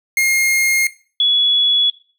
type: tone pair in turn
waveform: 45% pulse / sine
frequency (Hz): 2135 / 3389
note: C7 / G#7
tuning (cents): +34 / +34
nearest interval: minor sixth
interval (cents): 800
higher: second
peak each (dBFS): -12 / -11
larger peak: second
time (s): 0.17-0.87 / 1.2-1.9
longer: neither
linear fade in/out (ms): 2
effects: noise-tail reverb RT60 0.4 s tail -18 dB re dry